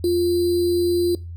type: tone with sample-and-hold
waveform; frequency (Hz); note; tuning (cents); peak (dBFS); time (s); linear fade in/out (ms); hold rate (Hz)
sine; 349.2; F4; 0; -16; 0.04-1.15; 2; 4410
effects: noise-tail reverb RT60 0.3 s tail -21 dB re dry + added 85 Hz sine -31 dBFS peak until 1.36 s